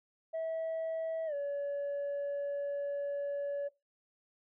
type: tone with pitch glide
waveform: sine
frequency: 649 to 568.3 Hz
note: E5 to C#5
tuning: -27 to +43 cents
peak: -31 dBFS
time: 0.33-3.69 s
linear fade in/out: 20 ms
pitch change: -230 cents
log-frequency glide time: 1.26-1.34 s
effects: noise-tail reverb RT60 0.2 s tail -19 dB re dry + tanh soft clip ceiling -32 dBFS